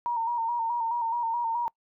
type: tone with vibrato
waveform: sine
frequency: 932.3 Hz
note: A#5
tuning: in tune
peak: -25 dBFS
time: 0.06-1.68 s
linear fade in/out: 0 ms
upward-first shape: square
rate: 4.7 Hz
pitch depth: 41 cents each way
effects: noise-tail reverb RT60 0.1 s tail -25 dB re dry